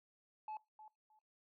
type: tone with echo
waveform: sine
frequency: 861 Hz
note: A5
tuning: 38 cents flat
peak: -40 dBFS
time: 0.48-0.57 s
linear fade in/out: 2 ms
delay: 310 ms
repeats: 2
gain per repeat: -14 dB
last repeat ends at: 1.19 s
effects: noise-tail reverb RT60 0.2 s tail -22 dB re dry + tanh soft clip ceiling -41 dBFS